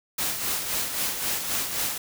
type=noise with tremolo; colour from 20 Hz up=white; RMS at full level=-26 dBFS; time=0.18-1.98 s; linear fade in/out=5 ms; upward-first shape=sine; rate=3.8 Hz; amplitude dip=50%; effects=none

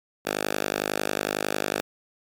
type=tone with high-pass filter; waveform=5% pulse; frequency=51 Hz; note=G#1; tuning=31 cents flat; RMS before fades=-28 dBFS; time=0.25-1.81 s; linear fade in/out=10 ms; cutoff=350 Hz; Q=0.54; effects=MP3 96 kbps

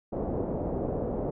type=low-pass noise; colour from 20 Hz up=white; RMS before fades=-31 dBFS; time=0.12-1.31 s; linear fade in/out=10 ms; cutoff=590 Hz; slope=24 dB/octave; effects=none

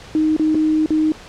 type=tone with dropouts; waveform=sine; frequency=311.1 Hz; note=D#4; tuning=in tune; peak=-13 dBFS; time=0.15-1.12 s; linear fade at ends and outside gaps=1 ms; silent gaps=0.365-0.396 / 0.546-0.552 / 0.86-0.905 s; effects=pink hiss -39 dBFS RMS until 1.28 s + low-pass 6000 Hz 12 dB/octave

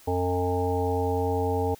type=harmonic tone; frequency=90.1 Hz; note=F#2; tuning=45 cents flat; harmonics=1 / 3 / 5 / 7 / 9 / 10; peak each=-28 / -32 / -27 / -36 / -30 / -38 dBFS; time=0.07-1.75 s; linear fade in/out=10 ms; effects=white hiss -53 dBFS RMS until 1.79 s

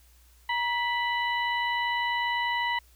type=harmonic tone with a mistuned harmonic; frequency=989 Hz; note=B5; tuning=2 cents sharp; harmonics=1 / 2 / 3 / 4; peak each=-28 / -29 / -35 / -41 dBFS; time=0.49-2.79 s; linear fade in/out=5 ms; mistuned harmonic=1; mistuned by=-72 cents; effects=added 60 Hz sine -56 dBFS peak until 2.95 s + white hiss -62 dBFS RMS until 2.95 s

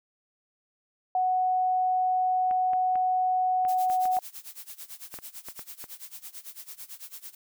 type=tone; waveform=sine; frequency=740 Hz; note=F#5; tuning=in tune; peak=-22 dBFS; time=1.15-4.19 s; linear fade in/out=2 ms
type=clicks; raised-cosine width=0.5 ms; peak=-27 dBFS; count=12; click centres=2.511 / 2.734 / 2.956 / 3.651 / 3.9 / 4.055 / 4.168 / 5.141 / 5.188 / 5.486 / 5.593 / 5.841 s
type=noise with tremolo; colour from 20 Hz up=blue; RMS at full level=-40 dBFS; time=3.68-7.35 s; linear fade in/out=5 ms; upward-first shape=sine; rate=9 Hz; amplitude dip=90%
effects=none

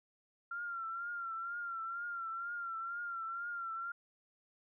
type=tone with vibrato; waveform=sine; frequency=1376 Hz; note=F6; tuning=26 cents flat; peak=-38 dBFS; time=0.51-3.92 s; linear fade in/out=5 ms; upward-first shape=triangle; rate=2.1 Hz; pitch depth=65 cents each way; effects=none

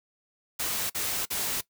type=noise bursts; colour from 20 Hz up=white; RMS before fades=-30 dBFS; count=3; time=0.59-1.612 s; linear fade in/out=10 ms; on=310 ms; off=46 ms; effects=noise-tail reverb RT60 0.1 s tail -19 dB re dry

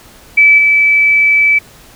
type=tone with level steps; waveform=sine; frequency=2306 Hz; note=D7; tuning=32 cents flat; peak=-3 / -6 dBFS; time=0.37-1.59 s; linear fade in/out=10 ms; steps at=0.58 s; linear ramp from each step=5 ms; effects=pink hiss -40 dBFS RMS until 1.95 s

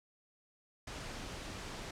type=noise; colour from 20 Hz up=pink; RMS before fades=-44 dBFS; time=0.87-1.91 s; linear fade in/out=5 ms; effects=low-pass 7000 Hz 12 dB/octave

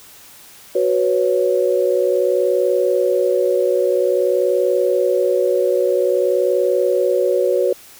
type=chord; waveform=sine; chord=F# suspended fourth; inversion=none; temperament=equal; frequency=370 / 493.9 / 554.4 Hz; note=F#4 / B4 / C#5; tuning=0 / 0 / 0 cents; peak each=-18 dBFS; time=0.75-7.73 s; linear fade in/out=5 ms; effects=white hiss -43 dBFS RMS until 7.99 s

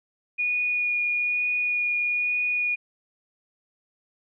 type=tone with vibrato; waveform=sine; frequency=2450 Hz; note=D#7; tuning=27 cents flat; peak=-22 dBFS; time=0.38-2.76 s; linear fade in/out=20 ms; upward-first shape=sine; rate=1.1 Hz; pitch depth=9 cents each way; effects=none

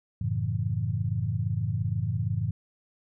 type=chord; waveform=sine; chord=F# minor seventh; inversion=none; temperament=equal; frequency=92.5 / 110 / 138.59 / 164.81 Hz; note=F#2 / A2 / C#3 / E3; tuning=0 / 0 / 0 / 0 cents; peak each=-32 / -28 / -33 / -34 dBFS; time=0.21-2.51 s; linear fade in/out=5 ms; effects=none

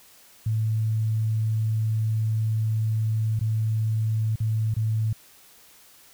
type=tone with dropouts; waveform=sine; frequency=110 Hz; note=A2; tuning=in tune; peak=-21 dBFS; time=0.46-5.13 s; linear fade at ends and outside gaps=5 ms; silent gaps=3.393-3.41 / 4.358-4.402 / 4.741-4.765 s; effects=white hiss -53 dBFS RMS until 6.13 s

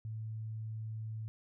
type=tone; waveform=sine; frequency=110 Hz; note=A2; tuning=in tune; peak=-38 dBFS; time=0.05-1.28 s; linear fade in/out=0 ms; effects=none

